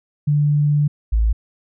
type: tone pair in turn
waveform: sine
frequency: 147.1 / 55.1 Hz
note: D3 / A1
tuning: +3 / +3 cents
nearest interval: octave + perfect fourth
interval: 1700 cents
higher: first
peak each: -13 dBFS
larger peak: neither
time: 0.27-0.88 / 1.12-1.33 s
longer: first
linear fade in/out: 10 ms
effects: none